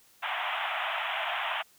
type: band-pass noise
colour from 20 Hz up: pink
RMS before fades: -32 dBFS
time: 0.22-1.63 s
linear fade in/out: 20 ms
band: 640 to 3400 Hz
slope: 96 dB/octave
effects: white hiss -61 dBFS RMS until 1.78 s